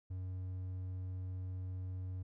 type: tone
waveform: triangle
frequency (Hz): 92.5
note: F#2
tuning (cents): 0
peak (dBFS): -37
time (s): 0.1-2.23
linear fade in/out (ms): 10
effects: none